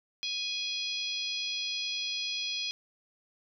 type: harmonic tone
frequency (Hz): 830.6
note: G#5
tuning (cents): 0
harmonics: 3 / 4 / 5 / 6 / 7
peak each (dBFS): -38 / -35 / -38 / -39 / -46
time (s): 0.23-2.71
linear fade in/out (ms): 0
effects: none